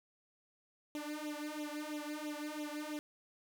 sawtooth tone with flanger, 300 Hz, D4, 37 cents sharp, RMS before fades -42 dBFS, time 0.95-2.99 s, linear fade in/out 0 ms, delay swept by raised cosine 0.3 to 2.9 ms, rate 3 Hz, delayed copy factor +0.9, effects none

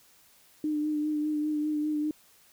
sine tone with vibrato, 302 Hz, D4, 48 cents sharp, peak -26 dBFS, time 0.64-2.11 s, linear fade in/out 2 ms, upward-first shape sine, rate 5 Hz, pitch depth 23 cents each way, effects white hiss -60 dBFS RMS until 2.52 s

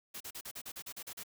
white noise bursts, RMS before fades -44 dBFS, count 11, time 0.14-1.235 s, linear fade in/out 10 ms, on 65 ms, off 38 ms, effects none

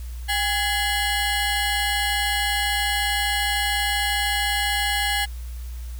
20% pulse ring-modulated tone, 1244.5 Hz, D#6, in tune, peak -13 dBFS, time 0.28-5.26 s, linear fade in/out 20 ms, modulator 435 Hz, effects added 60 Hz sine -30 dBFS peak until 5.99 s + white hiss -49 dBFS RMS until 5.99 s

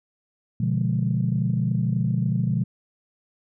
sine chord, B diminished seventh, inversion none, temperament equal, 123.47 / 146.83 / 174.61 / 207.7 Hz, B2 / D3 / F3 / Ab3, 0 / 0 / 0 / 0 cents, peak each -23 / -27 / -25 / -28 dBFS, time 0.6-2.64 s, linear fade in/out 5 ms, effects tanh soft clip ceiling -11 dBFS

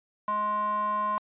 square tone with band-pass filter, 210 Hz, G#3, 19 cents sharp, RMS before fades -28 dBFS, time 0.28-1.18 s, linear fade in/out 0 ms, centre 1000 Hz, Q 9, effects resampled to 8000 Hz

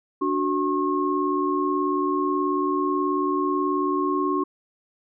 sine tone cluster, 292.2 / 370.6 / 1081 Hz, D4 / F#4 / C#6, -9 / +3 / -44 cents, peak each -25 dBFS, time 0.21-4.44 s, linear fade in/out 10 ms, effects none

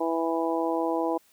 harmonic tone, 164.81 Hz, E3, in tune, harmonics 2 / 3 / 4 / 5 / 6, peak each -28 / -30 / -31 / -32 / -33 dBFS, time 0-1.18 s, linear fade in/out 10 ms, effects white hiss -62 dBFS RMS until 1.32 s

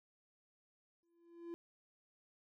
triangle tone with exponential growth, 340 Hz, F4, 46 cents flat, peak -39 dBFS, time 1.03-1.54 s, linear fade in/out 0 ms, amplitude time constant 110 ms, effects none

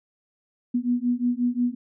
sine beating tone pair, 241.3 / 246.9 Hz, B3 / B3, -40 / 0 cents, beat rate 5.6 Hz, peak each -24 dBFS, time 0.74-1.75 s, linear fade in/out 10 ms, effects none

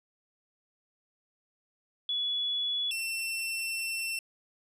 sine / sawtooth tone pair in turn, 3404 / 2695 Hz, G#7 / E7, +42 / +38 cents, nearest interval major third, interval 404 cents, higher first, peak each -28 dBFS, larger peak neither, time 2.09-2.91 / 2.91-4.19 s, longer second, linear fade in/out 2 ms, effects resampled to 32000 Hz

